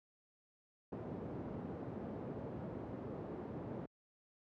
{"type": "band-pass noise", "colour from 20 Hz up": "pink", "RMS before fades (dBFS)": -45, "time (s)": [0.92, 3.86], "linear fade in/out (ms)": 5, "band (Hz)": [120, 550], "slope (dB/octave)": 12, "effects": ["high-pass 60 Hz 12 dB/octave"]}